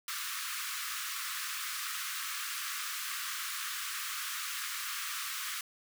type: high-pass noise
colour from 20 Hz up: pink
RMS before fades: -38 dBFS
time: 0.08-5.61 s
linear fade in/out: 2 ms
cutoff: 1100 Hz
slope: 96 dB/octave
effects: none